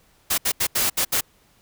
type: noise bursts at uneven times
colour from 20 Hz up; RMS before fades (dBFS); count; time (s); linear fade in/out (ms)
white; -21; 6; 0.3-0.38 / 0.45-0.52 / 0.6-0.67 / 0.75-0.9 / 0.97-1.05 / 1.12-1.21; 10
effects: pink hiss -59 dBFS RMS until 1.61 s